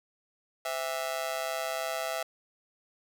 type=tone with amplitude modulation; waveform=sawtooth; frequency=660 Hz; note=E5; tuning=2 cents sharp; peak=-23 dBFS; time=0.65-2.23 s; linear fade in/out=5 ms; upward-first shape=sine; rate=143 Hz; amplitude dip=95%; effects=none